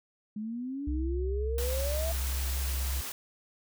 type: exponential sweep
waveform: sine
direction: up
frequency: 207.6 to 674 Hz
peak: -33 dBFS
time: 0.36-2.12 s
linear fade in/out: 5 ms
type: tone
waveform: sine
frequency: 66.1 Hz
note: C2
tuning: 18 cents sharp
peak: -29 dBFS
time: 0.87-3.01 s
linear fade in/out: 5 ms
type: noise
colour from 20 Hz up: white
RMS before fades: -38 dBFS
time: 1.58-3.12 s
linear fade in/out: 2 ms
effects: none